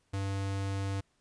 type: tone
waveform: square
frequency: 98 Hz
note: G2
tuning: in tune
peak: -32 dBFS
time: 0.13-1.01 s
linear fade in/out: 10 ms
effects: pink hiss -73 dBFS RMS until 1.2 s + resampled to 22050 Hz